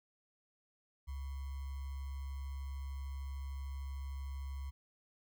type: tone with sample-and-hold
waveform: sine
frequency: 68.4 Hz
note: C#2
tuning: 23 cents flat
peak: -39 dBFS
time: 1.07-4.71 s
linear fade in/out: 20 ms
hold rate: 1050 Hz
effects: none